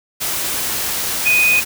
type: tone in noise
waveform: sine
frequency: 2489 Hz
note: D#7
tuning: in tune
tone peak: -11 dBFS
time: 1.25-1.61 s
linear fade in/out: 20 ms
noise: white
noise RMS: -21 dBFS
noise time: 0.2-1.65 s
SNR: +7 dB
effects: none